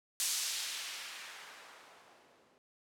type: noise with low-pass filter sweep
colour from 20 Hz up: violet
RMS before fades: -42 dBFS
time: 0.2-2.58 s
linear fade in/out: 0 ms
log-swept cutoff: 7100 to 350 Hz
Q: 0.82
effects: none